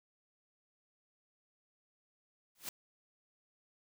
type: noise with exponential growth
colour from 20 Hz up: white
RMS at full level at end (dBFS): -37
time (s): 2.55-2.69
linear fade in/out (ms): 2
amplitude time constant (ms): 29
effects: none